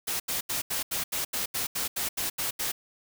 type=noise bursts; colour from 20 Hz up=white; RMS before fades=-30 dBFS; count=13; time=0.07-2.72 s; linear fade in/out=10 ms; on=130 ms; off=80 ms; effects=none